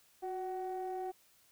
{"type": "ring-modulated tone", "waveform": "triangle", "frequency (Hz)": 193.1, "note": "G3", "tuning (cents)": -26, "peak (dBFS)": -30, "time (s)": [0.22, 1.12], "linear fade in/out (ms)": 20, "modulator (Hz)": 560, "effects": ["tanh soft clip ceiling -32 dBFS", "white hiss -67 dBFS RMS until 1.51 s"]}